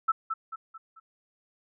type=tone with echo; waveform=sine; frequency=1318.5 Hz; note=E6; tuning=in tune; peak=-20 dBFS; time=0.08-0.12 s; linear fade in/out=10 ms; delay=220 ms; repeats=4; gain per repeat=-7 dB; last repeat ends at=1 s; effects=none